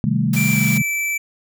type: chord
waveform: sine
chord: A half-diminished seventh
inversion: first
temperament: equal with one note detuned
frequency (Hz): 129.61 / 155.56 / 196 / 220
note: C3 / Eb3 / G3 / A3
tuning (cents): -16 / 0 / 0 / 0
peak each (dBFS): -21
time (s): 0.04-0.82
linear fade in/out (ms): 0
type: noise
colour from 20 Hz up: white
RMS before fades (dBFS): -28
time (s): 0.33-0.78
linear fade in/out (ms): 5
type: tone with pitch glide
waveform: square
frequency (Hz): 2349 to 2321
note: D7 to D7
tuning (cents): 0 to -21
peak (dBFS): -20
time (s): 0.36-1.18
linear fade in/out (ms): 10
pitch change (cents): -21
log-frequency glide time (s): 0.51-0.59
effects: none